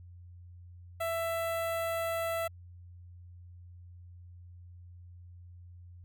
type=tone with notch filter; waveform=sawtooth; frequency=664 Hz; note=E5; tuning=12 cents sharp; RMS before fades=-33 dBFS; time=1-2.48 s; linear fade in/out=10 ms; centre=5400 Hz; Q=0.72; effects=added 88 Hz sine -48 dBFS peak until 6.04 s